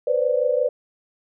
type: tone cluster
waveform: sine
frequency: 493.5 / 519 / 585 Hz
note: B4 / C5 / D5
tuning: -1 / -14 / -7 cents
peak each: -22 dBFS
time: 0.07-0.69 s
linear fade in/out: 5 ms
effects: none